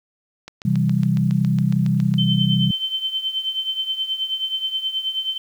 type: click train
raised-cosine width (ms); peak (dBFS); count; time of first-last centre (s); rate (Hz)
0.2; -18; 13; 0.48-2.14; 7.23
type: chord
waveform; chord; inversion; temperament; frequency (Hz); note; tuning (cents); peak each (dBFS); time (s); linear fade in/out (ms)
sine; C major; none; equal; 130.81 / 164.81 / 196; C3 / E3 / G3; 0 / 0 / 0; -20; 0.65-2.71; 5
type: tone with tremolo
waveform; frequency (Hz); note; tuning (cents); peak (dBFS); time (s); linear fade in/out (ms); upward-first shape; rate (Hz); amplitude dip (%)
sine; 3087; G7; -27; -18; 2.18-5.38; 5; triangle; 9.4; 80
effects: 8-bit